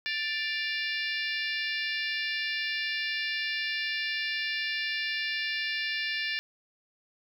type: harmonic tone with a mistuned harmonic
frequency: 588 Hz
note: D5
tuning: 2 cents sharp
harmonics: 3 / 4 / 5 / 6 / 7 / 8 / 9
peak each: -33 / -35 / -37 / -39 / -40 / -41 / -42 dBFS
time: 0.06-6.39 s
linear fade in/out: 0 ms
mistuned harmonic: 5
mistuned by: -69 cents
effects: 10-bit